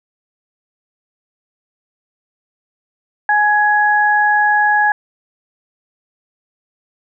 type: tone pair together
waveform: sine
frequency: 837.5 / 1671 Hz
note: G#5 / G#6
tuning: +14 / +10 cents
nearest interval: octave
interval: 1196 cents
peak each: -13 dBFS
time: 3.29-4.92 s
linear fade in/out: 2 ms
effects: none